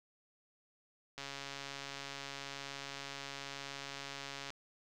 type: click train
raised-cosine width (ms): 0.2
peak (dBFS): -26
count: 463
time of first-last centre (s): 1.18-4.504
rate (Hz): 139
effects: none